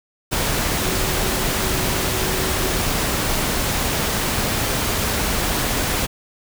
sine tone in noise, 375.6 Hz, F#4, 26 cents sharp, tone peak -30 dBFS, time 0.8-2.83 s, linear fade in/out 20 ms, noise pink, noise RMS -21 dBFS, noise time 0.31-6.07 s, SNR -12 dB, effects none

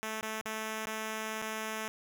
5% pulse tone with dropouts, 218.7 Hz, A3, 10 cents flat, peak -24 dBFS, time 0.03-1.88 s, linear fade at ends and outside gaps 0 ms, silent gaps 0.21-0.228 / 0.413-0.456 / 0.857-0.871 / 1.416-1.424 s, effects none

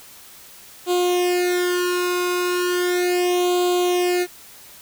sawtooth tone with flanger, 357.1 Hz, F4, 39 cents sharp, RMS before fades -20 dBFS, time 0.86-4.27 s, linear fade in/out 50 ms, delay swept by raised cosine 0.27 to 0.8 ms, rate 0.36 Hz, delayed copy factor +0.95, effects white hiss -44 dBFS RMS until 4.81 s

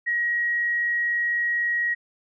sine tone, 1898 Hz, A#6, 31 cents sharp, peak -21 dBFS, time 0.06-1.95 s, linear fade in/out 20 ms, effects none

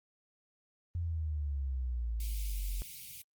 sine exponential sweep, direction down, 87.31 to 43.65 Hz, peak -32 dBFS, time 0.95-2.82 s, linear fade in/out 0 ms
white band-stop noise, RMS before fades -47 dBFS, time 2.2-3.22 s, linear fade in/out 2 ms, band 200 to 2100 Hz, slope 96 dB/octave
effects Opus 24 kbps

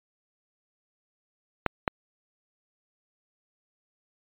clicks, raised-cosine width 0.5 ms, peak -7 dBFS, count 2, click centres 1.663 / 1.878 s, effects resampled to 8000 Hz

